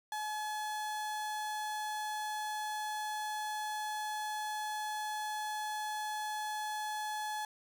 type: tone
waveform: 35% pulse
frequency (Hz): 852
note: G#5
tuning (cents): +44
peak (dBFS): -34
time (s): 0.12-7.45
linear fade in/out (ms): 2
effects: none